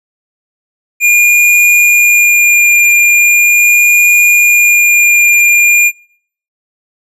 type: tone with vibrato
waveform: square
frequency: 2416 Hz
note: D7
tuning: 48 cents sharp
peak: -5 dBFS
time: 1-5.92 s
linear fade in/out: 50 ms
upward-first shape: triangle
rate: 0.4 Hz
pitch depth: 10 cents each way
effects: noise-tail reverb RT60 0.6 s tail -25 dB re dry + resampled to 32000 Hz